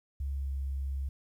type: tone with pitch glide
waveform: sine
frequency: 69 to 68.01 Hz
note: C#2 to C#2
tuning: -7 to -32 cents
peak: -31 dBFS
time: 0.2-1.09 s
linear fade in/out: 5 ms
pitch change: -25 cents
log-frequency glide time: 0.33-0.5 s
effects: 11-bit